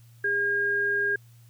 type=tone pair together; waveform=sine; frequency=405.5 / 1622 Hz; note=G#4 / G#6; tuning=-41 / -41 cents; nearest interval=2 octaves; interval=2400 cents; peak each=-31 / -23 dBFS; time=0.24-1.16 s; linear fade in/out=5 ms; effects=added 117 Hz sine -50 dBFS peak until 1.49 s + white hiss -63 dBFS RMS until 1.49 s